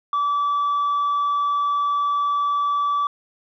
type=tone; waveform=sine; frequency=1154 Hz; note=D6; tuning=31 cents flat; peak=-16 dBFS; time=0.13-3.07 s; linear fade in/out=2 ms; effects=tanh soft clip ceiling -17 dBFS